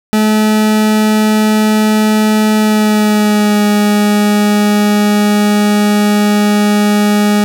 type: tone with pitch glide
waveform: 40% pulse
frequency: 215 to 207.7 Hz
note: A3 to G#3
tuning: -40 to 0 cents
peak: -7 dBFS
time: 0.13-7.44 s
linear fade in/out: 0 ms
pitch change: -60 cents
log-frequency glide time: 2.57-3.64 s
effects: none